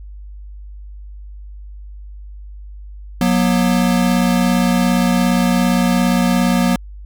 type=tone pair together; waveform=square; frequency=182.62 / 240 Hz; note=F#3 / B3; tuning=-22 / -49 cents; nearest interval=perfect fourth; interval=473 cents; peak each=-16 dBFS; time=3.21-6.76 s; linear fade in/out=2 ms; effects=added 50 Hz sine -31 dBFS peak until 7.05 s